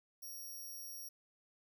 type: tone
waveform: 5% pulse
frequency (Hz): 5640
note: F8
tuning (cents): +16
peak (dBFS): -40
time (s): 0.22-1.09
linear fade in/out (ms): 10
effects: none